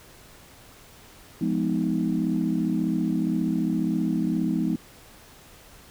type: chord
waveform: sine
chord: F half-diminished seventh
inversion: none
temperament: just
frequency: 174.61 / 209.5 / 251.4 / 314.3 Hz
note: F3 / Ab3 / Cb4 / Eb4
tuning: 0 / +15 / +31 / +18 cents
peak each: -27 dBFS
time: 1.41-4.76 s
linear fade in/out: 5 ms
effects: tanh soft clip ceiling -13 dBFS + pink hiss -50 dBFS RMS until 5.9 s